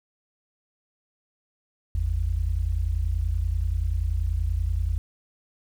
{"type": "tone pair together", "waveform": "sine", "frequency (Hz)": [51.78, 82.2], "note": ["G#1", "E2"], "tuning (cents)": [-4, -4], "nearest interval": "minor sixth", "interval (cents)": 800, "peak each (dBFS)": -25, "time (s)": [1.95, 4.98], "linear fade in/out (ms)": 0, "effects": ["9-bit"]}